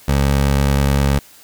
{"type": "tone with vibrato", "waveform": "20% pulse", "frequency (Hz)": 69.5, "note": "C#2", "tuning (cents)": 5, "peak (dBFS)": -8, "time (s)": [0.08, 1.19], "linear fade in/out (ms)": 5, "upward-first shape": "sine", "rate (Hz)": 5.8, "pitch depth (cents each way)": 8, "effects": ["white hiss -45 dBFS RMS until 1.43 s"]}